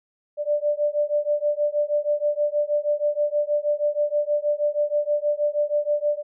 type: beating tone pair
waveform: sine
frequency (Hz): 587.3 / 593.6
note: D5 / D5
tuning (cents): 0 / +18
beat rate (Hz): 6.3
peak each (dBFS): -23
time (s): 0.37-6.23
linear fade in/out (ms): 50
effects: none